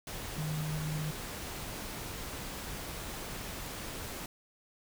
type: tone in noise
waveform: sine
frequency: 153.7 Hz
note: D#3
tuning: 21 cents flat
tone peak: -33 dBFS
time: 0.38-1.11 s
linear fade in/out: 2 ms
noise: pink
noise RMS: -41 dBFS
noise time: 0.07-4.26 s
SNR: +5 dB
effects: none